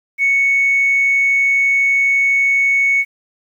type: tone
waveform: sine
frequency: 2217 Hz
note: C#7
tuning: in tune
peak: -10 dBFS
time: 0.18-3.05 s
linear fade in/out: 50 ms
effects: tanh soft clip ceiling -7 dBFS + 8-bit